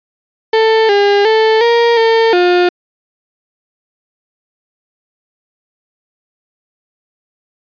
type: tone with pitch steps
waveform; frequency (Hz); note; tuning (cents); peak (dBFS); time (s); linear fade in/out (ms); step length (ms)
35% pulse; 443.6 / 404.8 / 440.5 / 468.7 / 452.7 / 355.8; A4 / G#4 / A4 / A#4 / A4 / F4; +14 / -44 / +2 / +9 / +49 / +32; -6; 0.53-2.69; 5; 360
effects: resampled to 11025 Hz